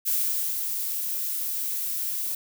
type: noise with ADSR envelope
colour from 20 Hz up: violet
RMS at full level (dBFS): -24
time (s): 0.05-2.35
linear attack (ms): 29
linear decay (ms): 490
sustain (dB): -5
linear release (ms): 4
effects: none